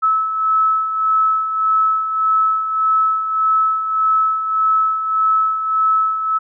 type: beating tone pair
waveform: sine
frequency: 1299 / 1300.7 Hz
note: E6 / E6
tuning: -26 / -24 cents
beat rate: 1.7 Hz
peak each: -22 / -14 dBFS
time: 0.02-6.39 s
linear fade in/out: 20 ms
effects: none